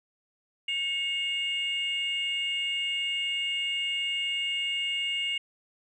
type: tone pair together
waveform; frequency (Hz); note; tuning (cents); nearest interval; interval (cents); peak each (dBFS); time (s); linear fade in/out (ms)
sine; 2193 / 2832; C#7 / F7; -19 / +23; major third; 442; -31 / -27; 0.68-5.38; 5
effects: tanh soft clip ceiling -23 dBFS